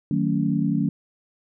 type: chord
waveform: sine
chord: D# half-diminished seventh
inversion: none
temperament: just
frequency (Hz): 155.56 / 186.68 / 224 / 280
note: D#3 / F#3 / A3 / C#4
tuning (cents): 0 / +16 / +31 / +18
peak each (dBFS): -25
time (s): 0.11-0.89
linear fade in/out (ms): 2
effects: none